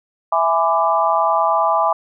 sine chord, E dominant seventh, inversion none, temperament equal with one note detuned, 659.3 / 830.6 / 1004.5 / 1174.7 Hz, E5 / G#5 / B5 / D6, 0 / 0 / +29 / 0 cents, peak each -19 dBFS, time 0.32-1.93 s, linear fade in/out 5 ms, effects none

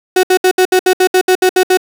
35% pulse tone bursts, 370 Hz, F#4, in tune, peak -5 dBFS, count 12, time 0.16-1.773 s, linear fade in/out 5 ms, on 73 ms, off 67 ms, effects none

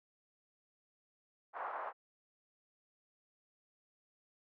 pink band-pass noise, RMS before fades -42 dBFS, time 1.53-1.93 s, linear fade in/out 50 ms, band 690 to 1300 Hz, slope 24 dB/octave, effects none

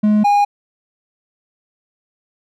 triangle tone pair in turn, 211 / 817.1 Hz, G#3 / G#5, +28 / -28 cents, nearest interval octave + major seventh, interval 2344 cents, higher second, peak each -8 dBFS, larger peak neither, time 0.03-0.24 / 0.24-0.45 s, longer neither, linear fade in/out 10 ms, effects none

